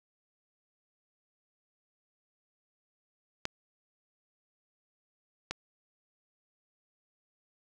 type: clicks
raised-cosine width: 0.2 ms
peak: -14 / -16 dBFS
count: 2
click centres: 3.454 / 5.51 s
effects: none